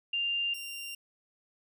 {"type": "tone pair in turn", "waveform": ["sine", "sawtooth"], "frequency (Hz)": [2794, 2780], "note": ["F7", "F7"], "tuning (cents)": [0, -9], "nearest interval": "unison", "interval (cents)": 9, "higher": "first", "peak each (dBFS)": [-28, -35], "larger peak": "first", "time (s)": [[0.13, 0.54], [0.54, 0.95]], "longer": "neither", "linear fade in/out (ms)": 5, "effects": []}